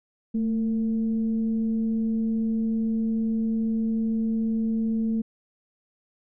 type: tone with frequency modulation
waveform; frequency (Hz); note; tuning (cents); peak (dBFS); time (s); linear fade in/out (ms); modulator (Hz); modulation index
sine; 222.8; A3; +22; -22; 0.34-5.22; 10; 234; 0.26
effects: none